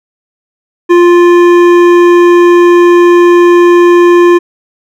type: tone with hard clipping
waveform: triangle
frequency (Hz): 349.2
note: F4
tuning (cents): 0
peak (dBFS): -3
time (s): 0.89-4.39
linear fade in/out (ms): 20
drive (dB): 16
effects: none